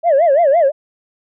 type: tone with vibrato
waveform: sine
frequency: 613 Hz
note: D#5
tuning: 26 cents flat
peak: -7 dBFS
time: 0.03-0.72 s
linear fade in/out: 50 ms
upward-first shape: sine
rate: 5.9 Hz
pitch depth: 230 cents each way
effects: tanh soft clip ceiling -6 dBFS